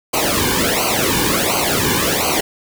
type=noise with flanger; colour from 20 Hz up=pink; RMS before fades=-17 dBFS; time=0.13-2.41 s; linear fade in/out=10 ms; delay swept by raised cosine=0.56 to 1.56 ms; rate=1.4 Hz; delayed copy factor=-1; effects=none